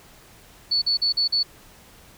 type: tone bursts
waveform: sine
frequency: 4445 Hz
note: C#8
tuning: 4 cents sharp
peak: -18 dBFS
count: 5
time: 0.71-1.432 s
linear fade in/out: 10 ms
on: 110 ms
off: 43 ms
effects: pink hiss -50 dBFS RMS until 2.17 s